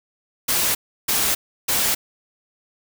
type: noise bursts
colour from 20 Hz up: white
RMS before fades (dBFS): -20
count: 3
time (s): 0.48-1.95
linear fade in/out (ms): 10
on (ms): 270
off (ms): 330
effects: none